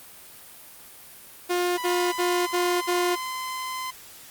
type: tone bursts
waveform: sawtooth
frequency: 355.1 Hz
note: F4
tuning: 29 cents sharp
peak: -18 dBFS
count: 5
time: 1.49-3.16 s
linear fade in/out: 20 ms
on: 290 ms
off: 55 ms
type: tone with pitch glide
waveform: sawtooth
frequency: 990 to 1029.1 Hz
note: B5 to C6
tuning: +4 to -29 cents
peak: -26 dBFS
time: 1.77-3.91 s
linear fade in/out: 10 ms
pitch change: +67 cents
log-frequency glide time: 1.96-2.6 s
effects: white hiss -46 dBFS RMS until 4.3 s + Opus 32 kbps